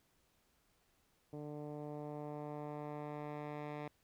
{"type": "tone with low-pass filter sweep", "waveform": "10% pulse", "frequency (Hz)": 148.5, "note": "D3", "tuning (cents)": 20, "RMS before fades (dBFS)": -45, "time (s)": [1.33, 3.88], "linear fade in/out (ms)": 2, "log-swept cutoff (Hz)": [470, 2300], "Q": 0.9, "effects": ["pink hiss -75 dBFS RMS until 4.03 s"]}